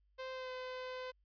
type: tone with pitch glide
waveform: sawtooth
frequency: 520 to 509.9 Hz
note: C5 to C5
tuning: -11 to -45 cents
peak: -38 dBFS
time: 0.18-1.12 s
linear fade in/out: 20 ms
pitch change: -34 cents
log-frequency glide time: 0.32-0.51 s
effects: added 50 Hz sine -70 dBFS peak until 1.24 s + resampled to 11025 Hz